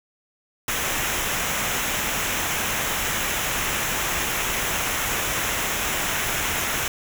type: noise with comb filter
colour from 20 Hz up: pink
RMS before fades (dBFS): -25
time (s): 0.68-6.88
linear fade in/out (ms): 2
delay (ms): 0.22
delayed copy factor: -0.6
effects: none